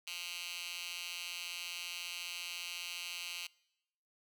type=tone with high-pass filter; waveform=10% pulse; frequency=174.61 Hz; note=F3; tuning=in tune; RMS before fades=-43 dBFS; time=0.07-3.47 s; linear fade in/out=5 ms; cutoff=3000 Hz; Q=2.3; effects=noise-tail reverb RT60 0.9 s tail -24 dB re dry